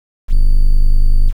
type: tone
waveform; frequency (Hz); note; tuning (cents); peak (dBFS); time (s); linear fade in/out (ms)
triangle; 25.24; G#0; -48; -3; 0.28-1.33; 50
effects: 7-bit